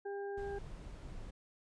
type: harmonic tone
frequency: 400.3 Hz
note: G4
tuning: 36 cents sharp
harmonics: 1 / 2 / 4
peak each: -39 / -47 / -52 dBFS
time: 0.05-0.59 s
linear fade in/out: 10 ms
type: noise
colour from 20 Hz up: brown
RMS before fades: -47 dBFS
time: 0.37-1.31 s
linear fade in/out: 10 ms
effects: resampled to 22050 Hz